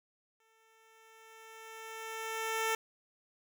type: tone with exponential growth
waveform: 10% pulse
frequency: 445.7 Hz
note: A4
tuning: 22 cents sharp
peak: -21 dBFS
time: 0.4-2.75 s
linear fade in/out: 2 ms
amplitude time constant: 510 ms
effects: none